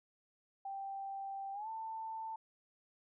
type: tone with pitch glide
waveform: sine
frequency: 784 to 890.2 Hz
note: G5 to A5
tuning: 0 to +20 cents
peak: -40 dBFS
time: 0.65-2.36 s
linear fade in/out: 5 ms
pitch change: +220 cents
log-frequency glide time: 1.53-1.68 s
effects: none